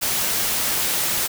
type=noise; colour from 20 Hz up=white; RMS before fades=-22 dBFS; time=0.01-1.28 s; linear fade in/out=20 ms; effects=none